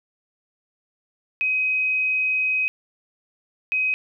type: tone pair in turn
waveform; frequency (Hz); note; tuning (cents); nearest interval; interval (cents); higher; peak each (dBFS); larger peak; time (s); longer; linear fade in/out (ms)
sine; 2525 / 2525; D#7 / D#7; +25 / +25; unison; 0; neither; -19; neither; 1.41-2.68 / 3.72-3.94; first; 0
effects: none